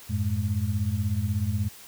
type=tone cluster; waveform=sine; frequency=90.9 / 107.3 / 209.7 Hz; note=F#2 / A2 / G#3; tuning=-30 / -43 / +17 cents; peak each=-27 / -27 / -32 dBFS; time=0.09-1.69 s; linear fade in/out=20 ms; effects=white hiss -47 dBFS RMS until 1.87 s